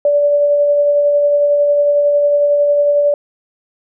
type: tone with tremolo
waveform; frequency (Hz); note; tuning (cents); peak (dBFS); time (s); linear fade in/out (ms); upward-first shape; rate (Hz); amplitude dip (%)
sine; 580; D5; -22; -8; 0.05-3.14; 2; sine; 11; 25
effects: none